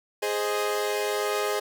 sawtooth chord, Ab major, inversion none, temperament equal, 415.3 / 523.3 / 622.3 Hz, Ab4 / C5 / Eb5, 0 / 0 / 0 cents, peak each -23 / -28 / -28 dBFS, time 0.22-1.6 s, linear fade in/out 10 ms, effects none

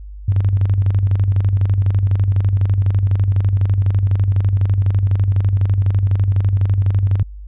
sine tone with tremolo, 98 Hz, G2, in tune, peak -10 dBFS, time 0.28-7.23 s, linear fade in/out 5 ms, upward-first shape square, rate 12 Hz, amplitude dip 50%, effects added 50 Hz sine -30 dBFS peak until 7.47 s + resampled to 8000 Hz

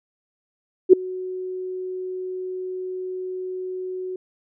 sine tone with ADSR envelope, 370 Hz, F#4, in tune, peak -3 dBFS, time 0.89-4.16 s, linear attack 40 ms, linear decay 6 ms, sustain -24 dB, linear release 3 ms, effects none

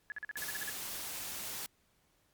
sine tone bursts, 1701 Hz, G#6, 41 cents sharp, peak -37 dBFS, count 10, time 0.1-0.696 s, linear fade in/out 0 ms, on 20 ms, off 44 ms
white noise, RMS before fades -41 dBFS, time 0.37-1.66 s, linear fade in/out 0 ms
effects pink hiss -72 dBFS RMS until 2.33 s + MP3 96 kbps

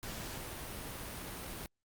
pink noise, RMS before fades -43 dBFS, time 0.03-1.66 s, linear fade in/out 0 ms, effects Opus 48 kbps

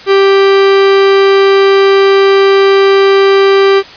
45% pulse tone, 392 Hz, G4, in tune, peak -4 dBFS, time 0.06-3.83 s, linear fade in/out 50 ms, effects white hiss -31 dBFS RMS until 3.96 s + resampled to 11025 Hz

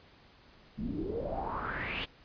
pink noise with low-pass filter sweep, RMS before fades -36 dBFS, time 0.77-2.06 s, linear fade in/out 20 ms, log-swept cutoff 200 to 3200 Hz, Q 6.4, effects pink hiss -59 dBFS RMS until 2.24 s + resampled to 11025 Hz

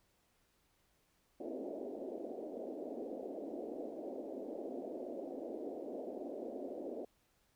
pink band-pass noise, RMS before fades -44 dBFS, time 1.4-7.05 s, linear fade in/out 5 ms, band 250 to 660 Hz, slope 48 dB/octave, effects pink hiss -75 dBFS RMS until 7.55 s

